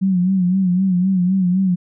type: tone with vibrato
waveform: sine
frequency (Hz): 185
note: F#3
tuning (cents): 0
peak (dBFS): -13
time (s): 0.01-1.76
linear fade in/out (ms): 20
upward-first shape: sine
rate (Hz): 3.9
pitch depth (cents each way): 78
effects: none